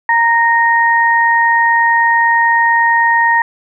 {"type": "tone pair together", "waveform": "sine", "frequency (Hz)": [929, 1858], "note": ["A#5", "A#6"], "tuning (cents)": [-6, -6], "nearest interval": "octave", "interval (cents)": 1200, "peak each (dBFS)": -11, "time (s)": [0.09, 3.42], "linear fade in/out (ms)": 2, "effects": []}